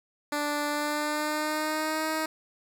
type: tone with pitch glide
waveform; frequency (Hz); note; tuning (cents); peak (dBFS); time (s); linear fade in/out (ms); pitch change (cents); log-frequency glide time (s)
10% pulse; 293.7 to 314.8; D4 to D#4; 0 to +20; -19; 0.32-2.26; 5; +120; 0.68-2.07
effects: none